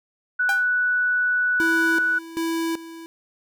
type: tone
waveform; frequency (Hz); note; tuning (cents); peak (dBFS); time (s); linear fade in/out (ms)
sine; 1480; F#6; 0; -18; 0.39-2.19; 10
type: tone with exponential decay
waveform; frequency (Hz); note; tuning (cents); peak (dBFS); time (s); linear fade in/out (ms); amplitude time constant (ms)
sawtooth; 794; G5; +22; -18; 0.49-0.68; 1; 40
type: tone with tremolo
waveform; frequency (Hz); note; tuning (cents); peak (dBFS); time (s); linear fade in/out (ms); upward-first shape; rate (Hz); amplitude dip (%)
square; 329.6; E4; 0; -23; 1.6-3.06; 0; square; 1.3; 80
effects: none